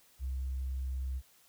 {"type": "tone with tanh clipping", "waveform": "triangle", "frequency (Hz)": 65.41, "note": "C2", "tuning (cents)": 0, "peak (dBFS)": -33, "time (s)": [0.19, 1.22], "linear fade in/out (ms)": 50, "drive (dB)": 5, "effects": ["white hiss -64 dBFS RMS until 1.48 s"]}